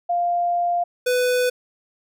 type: tone pair in turn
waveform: sine / square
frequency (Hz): 698.5 / 497.8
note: F5 / B4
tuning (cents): 0 / +14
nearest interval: tritone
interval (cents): 586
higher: first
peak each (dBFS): -18 / -18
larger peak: neither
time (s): 0.09-0.84 / 1.06-1.5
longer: first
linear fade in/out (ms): 10
effects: none